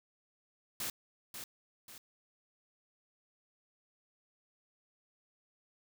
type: noise with echo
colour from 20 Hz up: white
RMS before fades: -38 dBFS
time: 0.8-0.9 s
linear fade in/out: 2 ms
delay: 540 ms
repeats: 2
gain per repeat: -7 dB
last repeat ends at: 1.98 s
effects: none